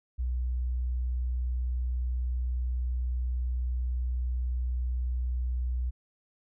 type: tone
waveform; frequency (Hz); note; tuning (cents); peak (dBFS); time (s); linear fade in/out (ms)
sine; 61.8; B1; +2; -27; 0.18-5.91; 20
effects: none